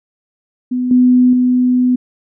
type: tone with level steps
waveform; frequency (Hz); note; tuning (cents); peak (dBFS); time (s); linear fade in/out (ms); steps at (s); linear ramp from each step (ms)
sine; 250.2; B3; +23; -14 / -6 / -9; 0.71-1.96; 10; 0.91 / 1.33; 2
effects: none